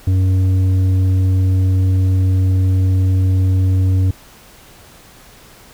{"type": "tone with tanh clipping", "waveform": "sine", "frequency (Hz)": 93.7, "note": "F#2", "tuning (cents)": 22, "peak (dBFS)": -12, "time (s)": [0.07, 4.11], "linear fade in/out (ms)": 5, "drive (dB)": 7, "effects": ["pink hiss -43 dBFS RMS until 5.73 s"]}